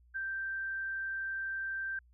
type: tone with ADSR envelope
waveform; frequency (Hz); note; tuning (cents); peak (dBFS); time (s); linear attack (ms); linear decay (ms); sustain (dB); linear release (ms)
sine; 1568; G6; 0; -32; 0.14-1.99; 25; 6; -2; 3
effects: added 60 Hz sine -60 dBFS peak until 2.13 s